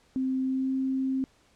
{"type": "tone with pitch glide", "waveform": "sine", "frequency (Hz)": [261.6, 264.5], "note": ["C4", "C4"], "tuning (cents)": [0, 19], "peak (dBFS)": -25, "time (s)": [0.16, 1.24], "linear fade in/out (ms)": 0, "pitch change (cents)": 19, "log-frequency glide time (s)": [0.42, 0.72], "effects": ["pink hiss -63 dBFS RMS until 1.55 s", "low-pass 8000 Hz 12 dB/octave"]}